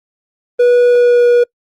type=tone with pitch glide; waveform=triangle; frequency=487.3 to 482.3 Hz; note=B4 to B4; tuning=-23 to -41 cents; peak=-4 dBFS; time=0.59-1.44 s; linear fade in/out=10 ms; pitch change=-18 cents; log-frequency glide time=0.88-1.26 s; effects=noise-tail reverb RT60 0.1 s tail -26 dB re dry + Opus 24 kbps